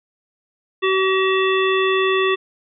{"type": "harmonic tone with a mistuned harmonic", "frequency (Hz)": 380.5, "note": "F#4", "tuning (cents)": 48, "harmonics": [1, 3, 5, 7, 9], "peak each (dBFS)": [-17, -22, -24, -25, -27], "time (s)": [0.82, 2.36], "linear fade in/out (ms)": 20, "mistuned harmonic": 9, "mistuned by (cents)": 17, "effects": []}